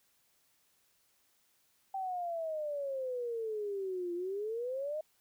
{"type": "exponential two-way sweep", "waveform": "sine", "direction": "down then up", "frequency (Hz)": [781, 343.6, 630], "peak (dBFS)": -34, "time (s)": [1.94, 5.01], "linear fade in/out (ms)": 5, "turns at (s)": 4.14, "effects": ["white hiss -72 dBFS RMS until 5.2 s"]}